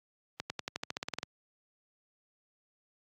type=accelerating click train; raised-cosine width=0.2 ms; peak=-17 dBFS; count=13; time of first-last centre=0.4-1.231 s; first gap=100 ms; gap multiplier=0.93; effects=high-pass 100 Hz 12 dB/octave + AAC 64 kbps